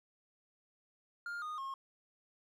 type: tone with pitch steps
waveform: triangle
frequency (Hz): 1407 / 1232 / 1078.7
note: F6 / D#6 / C#6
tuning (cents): +12 / -17 / -48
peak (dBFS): -37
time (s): 1.26-1.74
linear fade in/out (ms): 2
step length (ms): 160
effects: none